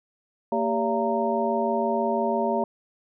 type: tone cluster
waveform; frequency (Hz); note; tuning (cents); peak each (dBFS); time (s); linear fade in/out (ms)
sine; 229.5 / 395.6 / 573 / 679 / 925; A#3 / G4 / D5 / F5 / A#5; -27 / +16 / -43 / -49 / -14; -28; 0.52-2.64; 2
effects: none